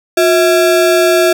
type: ring-modulated tone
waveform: square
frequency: 504 Hz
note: B4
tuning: 35 cents sharp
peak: -5 dBFS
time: 0.17-1.33 s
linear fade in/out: 5 ms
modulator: 146 Hz
effects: none